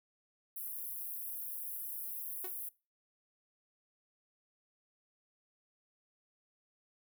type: high-pass noise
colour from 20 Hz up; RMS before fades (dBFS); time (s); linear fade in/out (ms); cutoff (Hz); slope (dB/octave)
pink; -42; 0.56-2.69; 5; 11000; 48
type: tone with exponential decay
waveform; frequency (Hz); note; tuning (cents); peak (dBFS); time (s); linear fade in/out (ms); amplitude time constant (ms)
sawtooth; 370; F#4; 0; -37; 2.44-2.56; 5; 24
effects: noise-tail reverb RT60 0.3 s tail -22 dB re dry